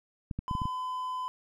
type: clicks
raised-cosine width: 5 ms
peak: -21 dBFS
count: 6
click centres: 0.312 / 0.39 / 0.512 / 0.552 / 0.618 / 0.655 s
type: tone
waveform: triangle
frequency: 1013 Hz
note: B5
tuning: 44 cents sharp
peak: -30 dBFS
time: 0.48-1.28 s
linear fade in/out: 0 ms
effects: none